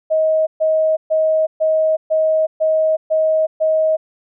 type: tone bursts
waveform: sine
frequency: 631 Hz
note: D#5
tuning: 24 cents sharp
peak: -12 dBFS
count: 8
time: 0.1-3.97 s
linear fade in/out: 20 ms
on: 370 ms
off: 130 ms
effects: none